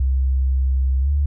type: tone with pitch glide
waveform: sine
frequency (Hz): 65.8 to 71.76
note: C2 to D2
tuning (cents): +10 to -40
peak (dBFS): -15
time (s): 0-1.26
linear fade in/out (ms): 5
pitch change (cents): +150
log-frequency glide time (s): 1.01-1.1
effects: none